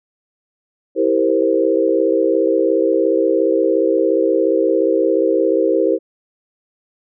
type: chord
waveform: sine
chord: C dominant seventh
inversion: first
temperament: equal with one note detuned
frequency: 326.4 / 392 / 466.2 / 523.3 Hz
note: E4 / G4 / Bb4 / C5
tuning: -17 / 0 / 0 / 0 cents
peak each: -18 dBFS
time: 0.95-5.99 s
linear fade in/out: 50 ms
effects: none